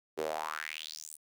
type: tone with high-pass filter sweep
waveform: sawtooth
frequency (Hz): 77.78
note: D#2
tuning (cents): 0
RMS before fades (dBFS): -39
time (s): 0.17-1.17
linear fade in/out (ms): 20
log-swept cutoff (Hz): 390 to 10000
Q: 4.7
effects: none